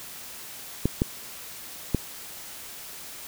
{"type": "clicks", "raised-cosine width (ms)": 3, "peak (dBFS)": -8, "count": 3, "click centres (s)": [0.856, 1.019, 1.947], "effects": ["white hiss -41 dBFS RMS until 3.27 s"]}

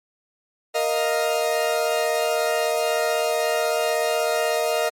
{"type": "chord", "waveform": "40% pulse", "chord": "Bb suspended fourth", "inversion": "none", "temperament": "equal", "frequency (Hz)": [466.2, 622.3, 698.5], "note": ["Bb4", "Eb5", "F5"], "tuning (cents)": [0, 0, 0], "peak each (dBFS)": [-24, -22, -25], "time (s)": [0.74, 4.9], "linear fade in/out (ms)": 20, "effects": ["MP3 64 kbps"]}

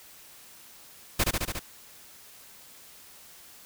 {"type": "noise with echo", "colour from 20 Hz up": "pink", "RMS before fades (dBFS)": -23, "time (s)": [1.19, 1.24], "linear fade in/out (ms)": 10, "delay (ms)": 71, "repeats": 5, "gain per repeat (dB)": -2, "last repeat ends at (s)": 1.595, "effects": ["white hiss -51 dBFS RMS until 3.65 s"]}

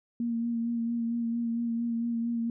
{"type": "tone with vibrato", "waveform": "sine", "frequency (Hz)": 233.1, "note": "A#3", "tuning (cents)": 0, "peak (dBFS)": -27, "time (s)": [0.2, 2.5], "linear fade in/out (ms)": 2, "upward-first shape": "sine", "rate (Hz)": 4.4, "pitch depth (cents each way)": 23, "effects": []}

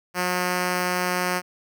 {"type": "tone", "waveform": "5% pulse", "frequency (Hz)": 180.3, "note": "F#3", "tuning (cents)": -45, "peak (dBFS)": -11, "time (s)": [0.14, 1.42], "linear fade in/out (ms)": 50, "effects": []}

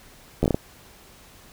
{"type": "slowing click train", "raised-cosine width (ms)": 2, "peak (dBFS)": -7, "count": 6, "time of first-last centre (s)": [0.43, 0.545], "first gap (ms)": 12, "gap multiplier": 1.33, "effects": ["pink hiss -50 dBFS RMS until 1.52 s"]}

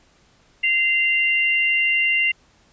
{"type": "tone pair together", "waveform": "sine", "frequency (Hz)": [2078, 2774], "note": ["C7", "F7"], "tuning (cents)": [-12, -12], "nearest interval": "perfect fourth", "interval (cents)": 500, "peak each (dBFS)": -19, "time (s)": [0.63, 2.32], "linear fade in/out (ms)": 10, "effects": ["pink hiss -57 dBFS RMS until 2.72 s", "resampled to 16000 Hz"]}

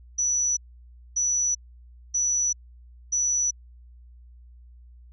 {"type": "tone bursts", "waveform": "sine", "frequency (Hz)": 5920, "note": "F#8", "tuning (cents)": 0, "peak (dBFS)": -21, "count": 4, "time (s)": [0.18, 3.51], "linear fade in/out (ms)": 10, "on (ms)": 390, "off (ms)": 590, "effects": ["added 60 Hz sine -46 dBFS peak until 5.12 s"]}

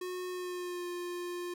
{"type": "tone with pitch glide", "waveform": "square", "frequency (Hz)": [363.8, 352.8], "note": ["F#4", "F4"], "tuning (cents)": [-29, 18], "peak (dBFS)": -37, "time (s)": [0.01, 1.54], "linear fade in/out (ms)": 5, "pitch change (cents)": -53, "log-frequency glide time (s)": [0.3, 0.87], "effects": []}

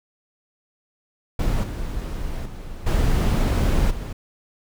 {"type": "noise with level steps", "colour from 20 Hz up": "brown", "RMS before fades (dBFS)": [-21, -28, -34, -18, -29], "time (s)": [1.39, 4.13], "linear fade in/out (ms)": 5, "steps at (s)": [1.63, 2.45, 2.86, 3.9], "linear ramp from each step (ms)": 10, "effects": []}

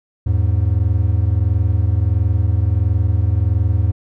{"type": "tone pair together", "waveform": "triangle", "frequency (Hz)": [82.6, 104.07], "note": ["E2", "G#2"], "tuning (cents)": [4, 4], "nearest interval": "major third", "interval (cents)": 400, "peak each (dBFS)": -14, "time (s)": [0.26, 3.92], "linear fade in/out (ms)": 10, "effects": []}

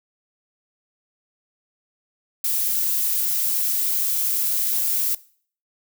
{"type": "noise", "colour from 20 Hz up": "violet", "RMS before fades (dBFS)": -22, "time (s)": [2.44, 5.15], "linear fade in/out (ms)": 5, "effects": ["noise-tail reverb RT60 0.5 s tail -20 dB re dry"]}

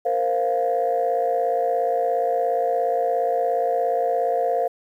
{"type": "chord", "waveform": "sine", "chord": "Bb suspended second", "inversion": "none", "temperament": "equal", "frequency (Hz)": [466.2, 523.3, 698.5], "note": ["Bb4", "C5", "F5"], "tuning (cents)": [0, 0, 0], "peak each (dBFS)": [-24, -23, -21], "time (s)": [0.05, 4.68], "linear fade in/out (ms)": 10, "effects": ["tanh soft clip ceiling -12 dBFS", "9-bit"]}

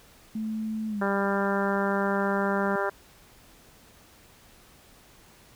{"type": "tone with pitch glide", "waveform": "sine", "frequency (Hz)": [218.7, 197.1], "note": ["A3", "G3"], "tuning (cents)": [-10, 10], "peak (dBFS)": -28, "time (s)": [0.35, 2.76], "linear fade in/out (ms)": 5, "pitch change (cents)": -180, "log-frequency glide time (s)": [0.88, 1.03]}
{"type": "harmonic tone", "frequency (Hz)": 198.4, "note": "G3", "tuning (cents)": 21, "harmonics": [2, 3, 4, 5, 6, 7, 8, 9], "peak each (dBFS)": [-30, -31, -34, -33, -37, -33, -35, -40], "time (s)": [1.01, 2.9], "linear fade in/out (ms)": 10}
{"effects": ["pink hiss -55 dBFS RMS until 5.55 s"]}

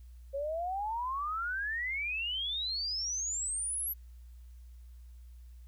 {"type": "exponential sweep", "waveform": "sine", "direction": "up", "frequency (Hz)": [540, 11960], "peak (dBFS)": -32, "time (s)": [0.33, 3.94], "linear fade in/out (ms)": 20, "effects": ["added 60 Hz sine -48 dBFS peak until 5.67 s", "white hiss -72 dBFS RMS until 5.67 s"]}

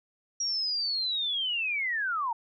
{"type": "linear sweep", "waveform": "sine", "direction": "down", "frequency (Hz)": [5690, 880], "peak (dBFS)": -27, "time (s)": [0.4, 2.33], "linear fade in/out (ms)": 5, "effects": []}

